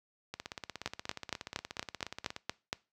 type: two click trains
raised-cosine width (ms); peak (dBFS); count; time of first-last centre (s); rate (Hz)
0.2; -22 / -15; 35 / 9; 0.34-2.364 / 0.86-2.729; 16.8 / 4.28
effects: noise-tail reverb RT60 0.3 s tail -22 dB re dry + high-pass 60 Hz 12 dB/octave